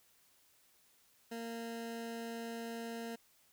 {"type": "tone", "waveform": "20% pulse", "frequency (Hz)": 230.6, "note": "A#3", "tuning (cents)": -19, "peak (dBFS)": -36, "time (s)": [1.31, 3.16], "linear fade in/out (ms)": 10, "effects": ["white hiss -69 dBFS RMS until 3.52 s"]}